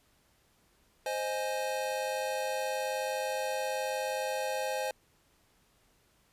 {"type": "chord", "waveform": "square", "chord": "Ab major", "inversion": "first", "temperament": "equal", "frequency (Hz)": [523.3, 622.3, 830.6], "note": ["C5", "Eb5", "Ab5"], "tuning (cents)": [0, 0, 0], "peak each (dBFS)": [-35, -38, -37], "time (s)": [1.06, 4.91], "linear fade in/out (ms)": 2, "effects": ["pink hiss -68 dBFS RMS until 6.32 s", "resampled to 32000 Hz"]}